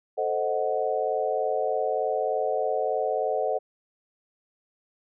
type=chord; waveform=sine; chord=A diminished seventh; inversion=none; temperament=equal; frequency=440 / 523.3 / 622.3 / 740 Hz; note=A4 / C5 / Eb5 / Gb5; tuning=0 / 0 / 0 / 0 cents; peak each=-29 dBFS; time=0.17-3.59 s; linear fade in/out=20 ms; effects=none